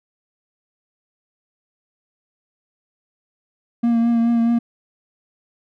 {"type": "tone with vibrato", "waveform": "triangle", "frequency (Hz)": 233.1, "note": "A#3", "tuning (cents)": 0, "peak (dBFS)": -12, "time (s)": [3.83, 4.59], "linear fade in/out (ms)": 10, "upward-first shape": "triangle", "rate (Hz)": 4.7, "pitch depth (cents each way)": 27, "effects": []}